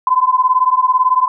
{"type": "beating tone pair", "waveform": "sine", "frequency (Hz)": [1010, 1028], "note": ["B5", "C6"], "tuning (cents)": [39, -31], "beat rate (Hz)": 18, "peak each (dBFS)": -13, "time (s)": [0.07, 1.28], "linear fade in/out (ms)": 2, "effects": []}